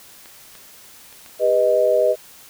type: clicks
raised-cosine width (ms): 0.2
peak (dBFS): -26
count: 4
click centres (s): 0.258 / 0.553 / 1.127 / 1.262
type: chord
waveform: sine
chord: G augmented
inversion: none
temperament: equal with one note detuned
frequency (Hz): 401.9 / 493.9 / 622.3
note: G4 / B4 / D#5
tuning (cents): +43 / 0 / 0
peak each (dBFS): -22 / -18 / -16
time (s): 1.39-2.16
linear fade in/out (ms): 50
effects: white hiss -45 dBFS RMS until 2.49 s